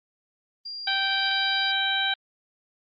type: tone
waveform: sine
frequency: 4779 Hz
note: D8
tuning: 29 cents sharp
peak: -33 dBFS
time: 0.65-1.72 s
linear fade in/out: 10 ms
type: harmonic tone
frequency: 780 Hz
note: G5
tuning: 9 cents flat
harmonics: 1 / 2 / 3 / 4 / 5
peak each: -31 / -27 / -33 / -29 / -27 dBFS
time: 0.87-2.14 s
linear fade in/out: 5 ms
effects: Opus 32 kbps

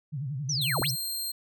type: tone with vibrato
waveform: sine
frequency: 138.59 Hz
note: C#3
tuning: in tune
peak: -30 dBFS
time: 0.12-0.96 s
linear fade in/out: 20 ms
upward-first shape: sine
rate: 11 Hz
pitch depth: 180 cents each way
type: linear two-way sweep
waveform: sine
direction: down then up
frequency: 6200 to 54.9 to 6200 Hz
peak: -27 dBFS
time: 0.49-0.91 s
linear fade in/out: 5 ms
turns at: 0.81 s
type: tone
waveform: 15% pulse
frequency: 4186 Hz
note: C8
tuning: in tune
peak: -24 dBFS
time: 0.61-1.32 s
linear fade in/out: 10 ms
effects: none

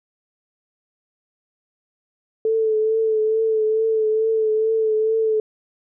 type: tone with vibrato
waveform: sine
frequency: 439.2 Hz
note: A4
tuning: 3 cents flat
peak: -16 dBFS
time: 2.45-5.4 s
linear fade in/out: 2 ms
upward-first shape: triangle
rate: 2.3 Hz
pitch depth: 34 cents each way
effects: none

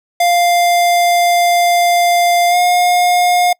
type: tone with pitch glide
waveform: square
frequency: 698.5 to 712.8 Hz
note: F5 to F5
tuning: 0 to +35 cents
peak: -10 dBFS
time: 0.2-3.53 s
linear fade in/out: 5 ms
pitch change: +35 cents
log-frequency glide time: 2.49-2.56 s
effects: noise-tail reverb RT60 0.1 s tail -26 dB re dry

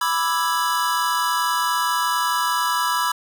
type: chord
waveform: square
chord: E dominant seventh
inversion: second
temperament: equal with one note detuned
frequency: 987.8 / 1178.7 / 1318.5 / 1661.2 Hz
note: B5 / D6 / E6 / G#6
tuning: 0 / +6 / 0 / 0 cents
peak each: -23 / -27 / -26 / -28 dBFS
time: 0.01-3.12 s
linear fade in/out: 5 ms
effects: none

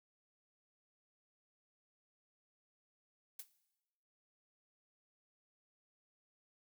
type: noise with exponential decay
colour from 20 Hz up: blue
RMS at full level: -41 dBFS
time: 3.39-3.48 s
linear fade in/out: 5 ms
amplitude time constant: 18 ms
effects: noise-tail reverb RT60 1.0 s tail -17 dB re dry

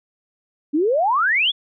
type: exponential sweep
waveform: sine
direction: up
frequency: 278.1 to 3520 Hz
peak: -15 dBFS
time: 0.73-1.52 s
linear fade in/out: 20 ms
effects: none

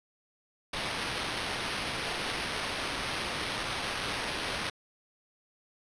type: noise with sample-and-hold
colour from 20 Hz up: white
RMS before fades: -34 dBFS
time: 0.73-4.7 s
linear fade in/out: 5 ms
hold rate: 7350 Hz
effects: resampled to 22050 Hz

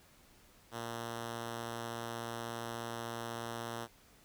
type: tone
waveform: 5% pulse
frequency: 116.54 Hz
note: A#2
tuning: in tune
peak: -28 dBFS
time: 0.71-3.88 s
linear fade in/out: 50 ms
effects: pink hiss -63 dBFS RMS until 4.24 s

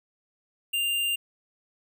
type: tone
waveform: square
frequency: 2794 Hz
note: F7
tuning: in tune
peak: -25 dBFS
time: 0.73-1.16 s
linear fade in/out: 10 ms
effects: none

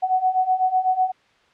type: beating tone pair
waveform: sine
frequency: 740 / 748 Hz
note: F#5 / F#5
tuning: 0 / +19 cents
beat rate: 8 Hz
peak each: -22 / -19 dBFS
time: 0.02-1.12 s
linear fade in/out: 20 ms
effects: white hiss -58 dBFS RMS until 1.53 s + low-pass 3000 Hz 12 dB/octave

